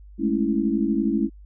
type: chord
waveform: sine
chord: A major seventh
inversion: third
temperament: equal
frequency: 207.7 / 220 / 277.2 / 329.6 Hz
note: G#3 / A3 / C#4 / E4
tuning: 0 / 0 / 0 / 0 cents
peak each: -25 dBFS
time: 0.18-1.3 s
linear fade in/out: 50 ms
effects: added 50 Hz sine -42 dBFS peak until 1.45 s